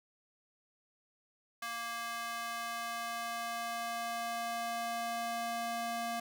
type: tone with high-pass filter sweep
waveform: square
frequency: 233.1 Hz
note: A#3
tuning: in tune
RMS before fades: -38 dBFS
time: 1.62-6.2 s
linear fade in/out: 5 ms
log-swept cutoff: 1200 to 520 Hz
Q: 1.5
effects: none